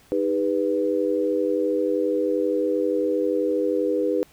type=chord; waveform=sine; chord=Eb augmented; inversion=none; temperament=equal with one note detuned; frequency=311.1 / 401.4 / 493.9 Hz; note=Eb4 / G4 / B4; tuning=0 / +41 / 0 cents; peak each=-25 / -25 / -23 dBFS; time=0.12-4.23 s; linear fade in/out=0 ms; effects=pink hiss -55 dBFS RMS until 4.32 s